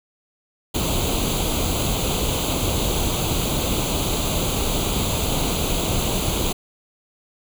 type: noise with comb filter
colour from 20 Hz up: pink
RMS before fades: -22 dBFS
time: 0.74-6.53 s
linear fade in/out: 10 ms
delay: 0.28 ms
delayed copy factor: +0.8
effects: none